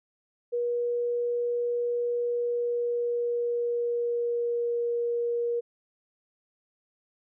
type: tone with pitch glide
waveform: sine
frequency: 480 to 473.7 Hz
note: B4 to A#4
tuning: -49 to +28 cents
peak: -25 dBFS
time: 0.52-5.61 s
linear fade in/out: 20 ms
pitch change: -23 cents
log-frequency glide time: 2.21-4.82 s
effects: none